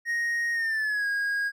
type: tone with pitch glide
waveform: triangle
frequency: 1870 to 1637.4 Hz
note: A#6 to G#6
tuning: +5 to -25 cents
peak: -23 dBFS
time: 0.05-1.52 s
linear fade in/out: 50 ms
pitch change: -230 cents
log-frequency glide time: 0.53-1.07 s
effects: none